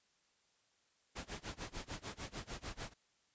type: noise with tremolo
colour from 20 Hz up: pink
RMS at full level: -43 dBFS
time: 1.15-2.94 s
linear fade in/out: 20 ms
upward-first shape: sine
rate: 6.7 Hz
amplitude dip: 95%
effects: white hiss -75 dBFS RMS until 3.34 s + resampled to 16000 Hz